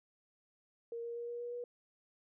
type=tone with pitch steps; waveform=sine; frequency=466.2 / 469.7 / 473.3 / 476.8 / 480.4 / 484 Hz; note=A#4 / A#4 / A#4 / A#4 / B4 / B4; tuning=0 / +13 / +26 / +39 / -48 / -35 cents; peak=-39 dBFS; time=0.92-1.64 s; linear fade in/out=2 ms; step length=120 ms; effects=none